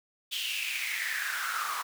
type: noise with high-pass filter sweep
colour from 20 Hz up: pink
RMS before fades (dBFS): -33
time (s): 0.31-1.83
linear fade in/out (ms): 20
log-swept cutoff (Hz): 3200 to 1100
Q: 6.3
effects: none